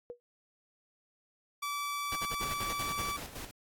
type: tone with exponential decay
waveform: sine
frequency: 482.6 Hz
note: B4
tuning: 40 cents flat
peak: -35 dBFS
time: 0.1-0.2 s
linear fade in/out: 0 ms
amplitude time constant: 20 ms
type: tone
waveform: sawtooth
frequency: 1155 Hz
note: D6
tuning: 29 cents flat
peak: -30 dBFS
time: 1.62-3.17 s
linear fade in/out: 10 ms
type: noise bursts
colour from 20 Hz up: pink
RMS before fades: -40 dBFS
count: 11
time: 2.12-3.115 s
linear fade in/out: 2 ms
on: 35 ms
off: 61 ms
type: noise with tremolo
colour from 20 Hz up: pink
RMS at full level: -42 dBFS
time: 2.43-3.51 s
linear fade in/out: 0 ms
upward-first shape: square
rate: 5.4 Hz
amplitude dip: 60%
effects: AAC 64 kbps